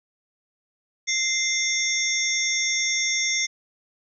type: tone cluster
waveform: sine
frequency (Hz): 2089 / 3560 / 5520 / 6150 / 6580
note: C7 / A7 / F8 / G8 / G#8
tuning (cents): -3 / +20 / -21 / -34 / -17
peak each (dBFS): -25 / -30 / -28 / -28 / -30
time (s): 1.07-3.47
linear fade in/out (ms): 20
effects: none

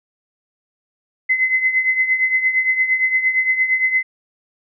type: tone with tremolo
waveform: sine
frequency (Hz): 2045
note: C7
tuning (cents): -40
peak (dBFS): -11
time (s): 1.29-4.03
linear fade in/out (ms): 10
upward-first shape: triangle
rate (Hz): 8.7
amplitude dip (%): 75
effects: none

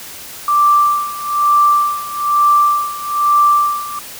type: tone with tremolo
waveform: sine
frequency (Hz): 1174.7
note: D6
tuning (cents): 0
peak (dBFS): -7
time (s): 0.48-3.99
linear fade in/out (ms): 2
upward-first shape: sine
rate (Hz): 1.1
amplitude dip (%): 85
effects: white hiss -32 dBFS RMS until 4.19 s

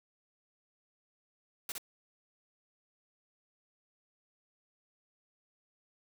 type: noise with echo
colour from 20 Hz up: white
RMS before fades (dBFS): -38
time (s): 1.69-1.72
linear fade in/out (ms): 2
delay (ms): 61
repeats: 1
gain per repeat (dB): -3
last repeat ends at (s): 1.781
effects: none

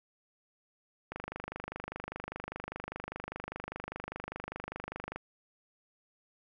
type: click train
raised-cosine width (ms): 0.5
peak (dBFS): -23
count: 102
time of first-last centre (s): 1.12-5.16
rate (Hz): 25
effects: none

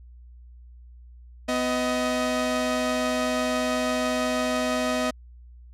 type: tone pair together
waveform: sawtooth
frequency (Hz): 250.4 / 629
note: B3 / D#5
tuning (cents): +24 / +19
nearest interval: octave + major third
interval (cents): 1595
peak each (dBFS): -22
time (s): 1.48-5.11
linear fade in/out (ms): 10
effects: added 60 Hz sine -44 dBFS peak until 5.73 s + low-pass 9000 Hz 12 dB/octave

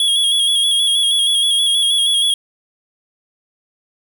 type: tone with vibrato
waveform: square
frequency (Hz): 3322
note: G#7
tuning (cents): 0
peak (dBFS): -13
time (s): 0-2.34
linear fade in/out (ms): 2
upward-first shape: square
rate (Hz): 6.3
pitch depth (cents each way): 32
effects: none

